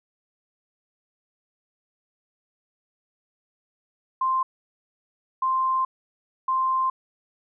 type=tone bursts at uneven times; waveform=sine; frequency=1046.5 Hz; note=C6; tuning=in tune; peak=-20 dBFS; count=3; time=4.21-4.43 / 5.42-5.85 / 6.48-6.9 s; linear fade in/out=5 ms; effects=none